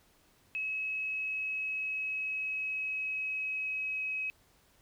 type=tone with pitch glide; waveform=sine; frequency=2570 to 2548 Hz; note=E7 to D#7; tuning=-45 to +41 cents; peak=-32 dBFS; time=0.55-4.3 s; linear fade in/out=0 ms; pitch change=-14 cents; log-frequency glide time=0.88-4.16 s; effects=pink hiss -66 dBFS RMS until 4.81 s